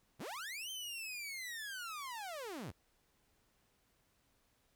sawtooth linear two-way sweep, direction up then down, 63.9 to 3136 to 63.9 Hz, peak -39 dBFS, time 0.19-2.72 s, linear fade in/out 20 ms, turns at 0.7 s, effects pink hiss -75 dBFS RMS until 4.75 s

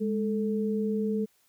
sine tone pair together, 207.9 / 440 Hz, G#3 / A4, +2 / 0 cents, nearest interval octave + minor second, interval 1298 cents, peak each -27 / -30 dBFS, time 0-1.26 s, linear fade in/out 20 ms, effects white hiss -67 dBFS RMS until 1.48 s

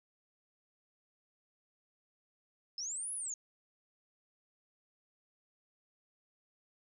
sine linear two-way sweep, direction up then down, 5070 to 10660 to 6440 Hz, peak -37 dBFS, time 2.78-3.34 s, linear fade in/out 2 ms, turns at 3.13 s, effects none

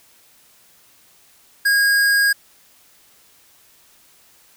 square tone, 1634 Hz, G#6, 29 cents flat, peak -14 dBFS, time 1.65-2.33 s, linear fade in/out 10 ms, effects white hiss -53 dBFS RMS until 4.56 s

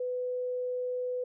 sine tone, 499.2 Hz, B4, 19 cents sharp, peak -30 dBFS, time 0-1.24 s, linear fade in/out 5 ms, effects none

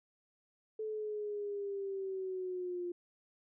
sine linear sweep, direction down, 436.2 to 349.6 Hz, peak -36 dBFS, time 0.79-2.92 s, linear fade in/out 5 ms, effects none

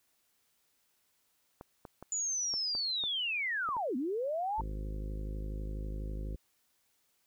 clicks, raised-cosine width 1 ms, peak -31 dBFS, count 8, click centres 1.611 / 1.852 / 2.026 / 2.539 / 2.751 / 3.038 / 3.689 / 3.767 s
sine linear two-way sweep, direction down then up, 7000 to 233.1 to 909 Hz, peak -31 dBFS, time 2.12-4.61 s, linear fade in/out 2 ms, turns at 3.96 s
harmonic tone, 52.1 Hz, G#1, 6 cents sharp, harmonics 1 / 2 / 3 / 4 / 5 / 6 / 7 / 8 / 9 / 10, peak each -36 / -47 / -47 / -52 / -51 / -54 / -52 / -59 / -59 / -55 dBFS, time 4.58-6.36 s, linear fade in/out 5 ms
effects white hiss -74 dBFS RMS until 7.26 s

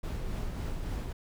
brown noise with tremolo, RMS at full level -33 dBFS, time 0.03-1.13 s, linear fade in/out 10 ms, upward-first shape triangle, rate 3.6 Hz, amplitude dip 35%, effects none

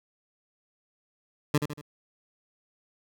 20% pulse tone with echo, 147.7 Hz, D3, 10 cents sharp, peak -15 dBFS, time 1.54-1.58 s, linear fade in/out 5 ms, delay 78 ms, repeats 3, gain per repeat -7 dB, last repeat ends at 1.814 s, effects none

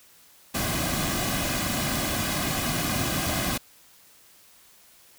pink noise with comb filter, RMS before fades -27 dBFS, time 0.54-3.58 s, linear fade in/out 10 ms, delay 2.2 ms, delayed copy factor -0.65, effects white hiss -55 dBFS RMS until 5.18 s

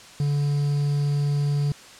triangle tone with quantisation, 144.2 Hz, D3, 31 cents flat, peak -18 dBFS, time 0.2-1.72 s, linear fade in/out 2 ms, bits 7, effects white hiss -45 dBFS RMS until 1.99 s + low-pass 7000 Hz 12 dB/octave

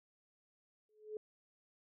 sine tone with exponential growth, 427.8 Hz, A4, 49 cents flat, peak -37 dBFS, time 0.89-1.17 s, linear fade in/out 2 ms, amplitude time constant 60 ms, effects none

